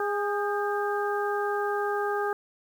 harmonic tone with a mistuned harmonic, 410.4 Hz, G#4, 21 cents flat, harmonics 1 / 2 / 3 / 4, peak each -28 / -31 / -33 / -34 dBFS, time 0-2.33 s, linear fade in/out 2 ms, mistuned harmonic 4, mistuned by -53 cents, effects 9-bit

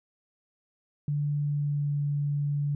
sine tone with pitch glide, 146.1 to 144.51 Hz, D3 to D3, -9 to -28 cents, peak -25 dBFS, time 1.08-2.75 s, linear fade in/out 2 ms, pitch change -19 cents, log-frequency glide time 1.35-1.98 s, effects none

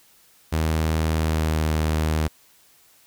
sawtooth tone with pitch glide, 79.4 to 78.13 Hz, D#2 to D#2, +36 to +8 cents, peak -16 dBFS, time 0.52-2.28 s, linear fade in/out 10 ms, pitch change -28 cents, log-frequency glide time 1.17-1.65 s, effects white hiss -56 dBFS RMS until 3.06 s

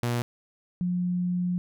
sawtooth / sine tone pair in turn, 120.2 / 178.56 Hz, B2 / F3, -46 / +39 cents, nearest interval perfect fifth, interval 685 cents, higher second, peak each -21 / -24 dBFS, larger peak first, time 0.03-0.22 / 0.81-1.58 s, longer second, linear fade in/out 0 ms, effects none

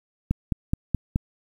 click train, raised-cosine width 5 ms, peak -9 dBFS, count 5, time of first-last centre 0.31-1.159 s, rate 4.71 Hz, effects 8-bit

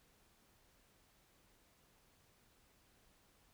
silence, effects pink hiss -71 dBFS RMS until 3.53 s

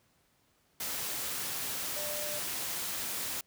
sine tone in noise, 595 Hz, D5, 22 cents sharp, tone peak -40 dBFS, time 1.96-2.39 s, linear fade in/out 5 ms, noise white, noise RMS -36 dBFS, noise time 0.8-3.41 s, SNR -7 dB, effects pink hiss -70 dBFS RMS until 3.46 s + high-pass 60 Hz 12 dB/octave

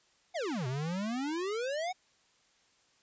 square exponential two-way sweep, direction down then up, 761 to 122.9 to 761 Hz, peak -33 dBFS, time 0.34-1.93 s, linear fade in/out 20 ms, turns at 0.67 s, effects white hiss -68 dBFS RMS until 3.02 s + resampled to 16000 Hz

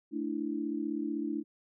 sine chord, A suspended fourth, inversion none, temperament equal, 220 / 293.7 / 329.6 Hz, A3 / D4 / E4, 0 / 0 / 0 cents, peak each -38 / -34 / -36 dBFS, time 0.11-1.44 s, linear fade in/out 50 ms, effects none

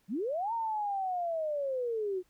sine linear two-way sweep, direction up then down, 164.81 to 932.3 to 355.6 Hz, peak -30 dBFS, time 0.08-2.23 s, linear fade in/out 50 ms, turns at 0.53 s, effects pink hiss -71 dBFS RMS until 2.29 s

